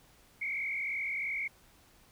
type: tone with frequency modulation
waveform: sine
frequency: 2210 Hz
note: C#7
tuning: 6 cents flat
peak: -32 dBFS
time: 0.41-1.48 s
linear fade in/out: 10 ms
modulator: 43 Hz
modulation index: 2.3
effects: pink hiss -62 dBFS RMS until 2.11 s